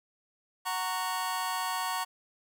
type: chord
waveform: sawtooth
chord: F# major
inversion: none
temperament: just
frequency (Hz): 740 / 925 / 1110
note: F#5 / A#5 / C#6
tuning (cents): 0 / -14 / +2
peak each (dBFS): -32 / -30 / -30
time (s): 0.65-2.05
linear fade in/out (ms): 20
effects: none